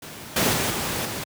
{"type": "noise with level steps", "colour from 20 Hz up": "pink", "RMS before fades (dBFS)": [-38, -20, -23, -26, -30], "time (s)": [0.02, 1.24], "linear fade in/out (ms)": 5, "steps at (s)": [0.36, 0.53, 0.7, 1.05], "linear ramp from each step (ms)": 5, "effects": ["high-pass 100 Hz 12 dB/octave"]}